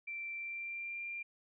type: tone with pitch glide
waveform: sine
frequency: 2347 to 2384 Hz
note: D7 to D7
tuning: -2 to +25 cents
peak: -39 dBFS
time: 0.07-1.23 s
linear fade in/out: 10 ms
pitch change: +27 cents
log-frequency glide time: 0.35-1.02 s
effects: none